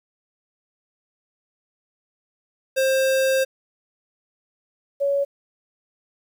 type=tone pair in turn; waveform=square / sine; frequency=530 / 560.8 Hz; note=C5 / C#5; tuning=+22 / +20 cents; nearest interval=minor second; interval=98 cents; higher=second; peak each=-18 dBFS; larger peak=neither; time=2.76-3.45 / 5-5.25 s; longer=first; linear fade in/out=20 ms; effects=9-bit